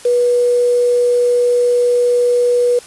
sine tone with quantisation, 486.9 Hz, B4, 25 cents flat, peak -10 dBFS, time 0.05-2.79 s, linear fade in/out 5 ms, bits 5, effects white hiss -38 dBFS RMS until 2.86 s + resampled to 24000 Hz

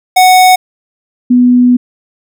square / sine tone pair in turn, 740 / 246.9 Hz, F#5 / B3, 0 / 0 cents, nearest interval octave + perfect fifth, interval 1900 cents, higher first, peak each -3 dBFS, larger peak neither, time 0.16-0.56 / 1.3-1.77 s, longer second, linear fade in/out 10 ms, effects none

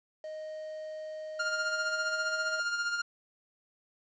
triangle tone with pitch glide, 622.3 to 629.9 Hz, D#5 to D#5, 0 to +21 cents, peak -36 dBFS, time 0.24-2.6 s, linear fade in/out 2 ms, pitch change +21 cents, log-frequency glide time 1.41-2.48 s
45% pulse tone with tremolo, 1406 Hz, F6, 11 cents sharp, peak -28 dBFS, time 1.39-3.02 s, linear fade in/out 10 ms, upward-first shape sine, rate 15 Hz, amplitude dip 50%
effects resampled to 16000 Hz + 10-bit

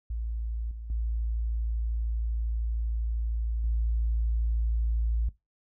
sine tone with level steps, 56.4 Hz, A1, 44 cents sharp, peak -29 / -36 / -26 / -23 dBFS, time 0.1-5.29 s, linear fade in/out 5 ms, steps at 0.71 / 0.9 / 3.64 s, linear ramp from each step 2 ms, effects noise-tail reverb RT60 0.2 s tail -19 dB re dry + tanh soft clip ceiling -19 dBFS

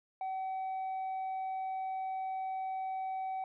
sine tone with tanh clipping, 760 Hz, F#5, 46 cents sharp, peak -35 dBFS, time 0.21-3.44 s, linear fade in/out 2 ms, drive 2 dB, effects none

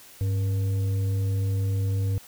sine tone with frequency modulation, 100 Hz, G2, 35 cents sharp, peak -22 dBFS, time 0.21-2.18 s, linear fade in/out 0 ms, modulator 374 Hz, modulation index 0.24, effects white hiss -49 dBFS RMS until 2.27 s

